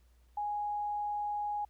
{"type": "tone", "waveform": "sine", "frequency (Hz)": 829, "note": "G#5", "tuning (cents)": -3, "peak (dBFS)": -32, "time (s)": [0.37, 1.65], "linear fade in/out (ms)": 5, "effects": ["added 60 Hz sine -61 dBFS peak until 1.69 s", "pink hiss -74 dBFS RMS until 1.69 s"]}